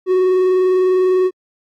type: tone with vibrato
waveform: triangle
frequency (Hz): 370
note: F#4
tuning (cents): 0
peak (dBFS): -9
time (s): 0.06-1.31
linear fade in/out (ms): 50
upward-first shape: sine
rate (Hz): 20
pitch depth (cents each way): 27
effects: AAC 64 kbps